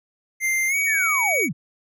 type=tone with pitch glide; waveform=square; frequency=2093 to 2256 Hz; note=C7 to C#7; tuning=0 to +30 cents; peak=-20 dBFS; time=0.4-1.49 s; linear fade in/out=50 ms; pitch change=+130 cents; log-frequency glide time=0.68-0.75 s
type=linear sweep; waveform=sine; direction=down; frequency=1900 to 111.2 Hz; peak=-23 dBFS; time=0.86-1.53 s; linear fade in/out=20 ms
effects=none